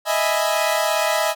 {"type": "chord", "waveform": "sawtooth", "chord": "E major seventh", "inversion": "third", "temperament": "equal", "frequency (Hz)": [622.3, 659.3, 830.6, 987.8], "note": ["D#5", "E5", "G#5", "B5"], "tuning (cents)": [0, 0, 0, 0], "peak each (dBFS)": [-18, -19, -21, -23], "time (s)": [0.05, 1.35], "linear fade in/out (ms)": 50, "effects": []}